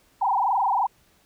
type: tone with frequency modulation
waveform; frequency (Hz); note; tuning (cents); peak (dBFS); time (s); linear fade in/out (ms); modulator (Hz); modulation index
sine; 880; A5; 0; -19; 0.21-0.87; 10; 22.8; 5.2
effects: pink hiss -61 dBFS RMS until 1.25 s